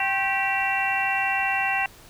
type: harmonic tone with a mistuned harmonic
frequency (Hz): 389.5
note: G4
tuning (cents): -11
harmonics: 2 / 3 / 4 / 5 / 6 / 7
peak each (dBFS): -26 / -34 / -31 / -28 / -33 / -26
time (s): 0-1.86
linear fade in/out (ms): 2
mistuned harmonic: 3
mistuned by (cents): -140
effects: pink hiss -49 dBFS RMS until 2.09 s